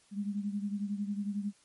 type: beating tone pair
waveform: sine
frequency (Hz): 201.4 / 212.4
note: G3 / G#3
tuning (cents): +47 / +39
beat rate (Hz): 11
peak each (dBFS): -33 / -38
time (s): 0.11-1.53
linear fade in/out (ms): 50
effects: white hiss -65 dBFS RMS until 1.64 s + MP3 48 kbps

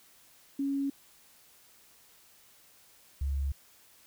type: tone pair in turn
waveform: sine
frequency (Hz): 277.2 / 69.3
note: C#4 / C#2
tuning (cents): 0 / 0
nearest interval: 2 octaves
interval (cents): 2400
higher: first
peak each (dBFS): -28 / -28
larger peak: neither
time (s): 0.59-0.9 / 3.21-3.52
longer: neither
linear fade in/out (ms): 5
effects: white hiss -60 dBFS RMS until 4.06 s

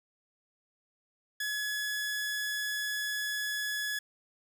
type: tone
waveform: sawtooth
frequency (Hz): 1696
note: G#6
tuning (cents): +36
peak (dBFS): -28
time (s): 1.4-3.99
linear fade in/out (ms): 5
effects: none

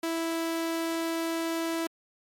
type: tone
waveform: sawtooth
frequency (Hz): 329.6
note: E4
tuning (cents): 0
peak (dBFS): -24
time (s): 0.03-1.87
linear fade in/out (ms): 5
effects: MP3 64 kbps

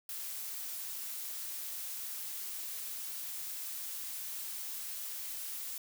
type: noise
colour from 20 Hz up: blue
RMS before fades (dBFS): -41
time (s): 0.09-5.78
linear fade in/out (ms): 2
effects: none

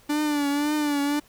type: tone with vibrato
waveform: 45% pulse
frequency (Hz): 292.8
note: D4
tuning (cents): -5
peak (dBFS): -22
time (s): 0.09-1.2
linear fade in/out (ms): 10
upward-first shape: triangle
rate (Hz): 1.9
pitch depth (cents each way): 66
effects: pink hiss -56 dBFS RMS until 1.28 s

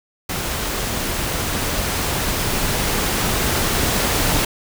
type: noise with level ramp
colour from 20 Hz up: pink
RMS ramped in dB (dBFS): -24 to -18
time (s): 0.29-4.45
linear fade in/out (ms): 5
effects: none

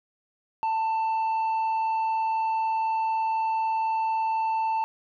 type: tone with tanh clipping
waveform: sine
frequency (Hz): 889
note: A5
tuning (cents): +18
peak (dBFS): -24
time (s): 0.63-4.84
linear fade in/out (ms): 0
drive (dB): 4
effects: none

